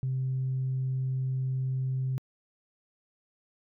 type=tone; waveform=sine; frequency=130.81 Hz; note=C3; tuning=in tune; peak=-26 dBFS; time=0.03-2.18 s; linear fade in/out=0 ms; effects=tanh soft clip ceiling -23 dBFS